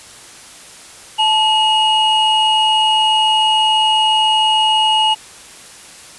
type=tone pair together; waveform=triangle; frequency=873 / 2890 Hz; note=A5 / F#7; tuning=-14 / -41 cents; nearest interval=octave + major sixth; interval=2073 cents; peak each=-12 dBFS; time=1.18-5.15 s; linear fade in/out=20 ms; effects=white hiss -38 dBFS RMS until 6.18 s + resampled to 24000 Hz